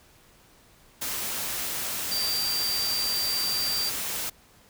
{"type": "tone in noise", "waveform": "sine", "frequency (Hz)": 4702, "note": "D8", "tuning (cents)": 1, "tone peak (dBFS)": -26, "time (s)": [2.11, 3.9], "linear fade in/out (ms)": 10, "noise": "white", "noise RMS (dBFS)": -31, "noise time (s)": [1.01, 4.3], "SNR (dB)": 2, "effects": ["pink hiss -57 dBFS RMS until 4.69 s"]}